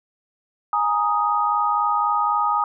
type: chord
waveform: sine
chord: Ab suspended second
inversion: none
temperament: just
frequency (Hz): 830.6 / 934.4 / 1245.9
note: Ab5 / Bb5 / Eb6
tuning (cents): 0 / +4 / +2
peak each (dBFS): -23 / -24 / -20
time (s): 0.73-2.64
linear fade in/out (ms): 2
effects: none